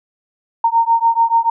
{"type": "beating tone pair", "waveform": "sine", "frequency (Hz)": [917, 923.9], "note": ["A#5", "A#5"], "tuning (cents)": [-29, -16], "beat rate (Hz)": 6.9, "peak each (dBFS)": -14, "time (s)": [0.64, 1.5], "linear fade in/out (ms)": 5, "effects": []}